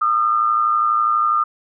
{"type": "tone pair together", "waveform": "sine", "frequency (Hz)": [1219, 1331.2], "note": ["D#6", "E6"], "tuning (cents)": [-36, 17], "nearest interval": "major second", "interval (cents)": 153, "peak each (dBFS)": [-15, -21], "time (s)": [0.01, 1.44], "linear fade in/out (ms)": 10, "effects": []}